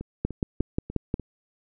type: two click trains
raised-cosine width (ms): 3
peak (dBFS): -11 / -22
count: 6 / 5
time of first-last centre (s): 0.25-1.141 / 0.01-1.197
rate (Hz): 5.61 / 3.37
effects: none